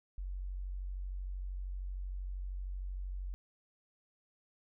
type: tone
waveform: sine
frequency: 46.47 Hz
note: F#1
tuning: 8 cents sharp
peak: -37 dBFS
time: 0.18-3.34 s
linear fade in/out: 0 ms
effects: none